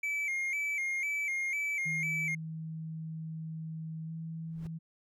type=tone with vibrato; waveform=triangle; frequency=2217 Hz; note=C#7; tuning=in tune; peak=-29 dBFS; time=0.03-2.35 s; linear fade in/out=5 ms; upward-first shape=square; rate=2 Hz; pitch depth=68 cents each way
type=tone with pitch glide; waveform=sine; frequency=160 to 162.51 Hz; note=D#3 to E3; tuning=+49 to -24 cents; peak=-37 dBFS; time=1.85-4.79 s; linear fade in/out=20 ms; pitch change=+27 cents; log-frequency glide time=4.06-4.11 s
type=noise with exponential growth; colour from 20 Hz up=brown; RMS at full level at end=-43 dBFS; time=4.44-4.67 s; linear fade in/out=1 ms; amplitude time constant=49 ms
effects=none